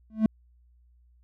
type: tone with exponential growth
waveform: triangle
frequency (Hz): 218.7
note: A3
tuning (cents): -10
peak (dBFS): -12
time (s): 0.1-0.26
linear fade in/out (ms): 2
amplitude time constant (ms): 33
effects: added 60 Hz sine -57 dBFS peak until 1.23 s